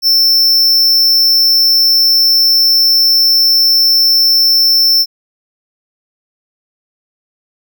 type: tone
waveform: square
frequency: 5360 Hz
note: E8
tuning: 28 cents sharp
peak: -7 dBFS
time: 0.02-5.06 s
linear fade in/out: 50 ms
effects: none